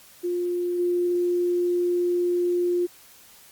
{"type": "tone with level steps", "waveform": "sine", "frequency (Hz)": 352.8, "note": "F4", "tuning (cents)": 18, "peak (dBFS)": [-23, -20], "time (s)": [0.23, 2.87], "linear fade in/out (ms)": 20, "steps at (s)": 0.78, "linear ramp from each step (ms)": 20, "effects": ["white hiss -51 dBFS RMS until 3.51 s", "Opus 48 kbps"]}